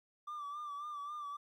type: tone with vibrato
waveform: triangle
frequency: 1174.7 Hz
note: D6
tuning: in tune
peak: -38 dBFS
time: 0.27-1.37 s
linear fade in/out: 10 ms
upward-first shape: sine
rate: 3.7 Hz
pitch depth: 52 cents each way
effects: tanh soft clip ceiling -35 dBFS + 13-bit